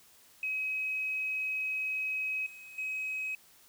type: tone with level steps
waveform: triangle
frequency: 2542 Hz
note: D#7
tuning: 36 cents sharp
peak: -27 / -45 / -30 dBFS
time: 0.43-3.35 s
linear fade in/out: 2 ms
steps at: 2.46 / 2.78 s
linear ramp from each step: 5 ms
effects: tanh soft clip ceiling -29 dBFS + white hiss -60 dBFS RMS until 3.68 s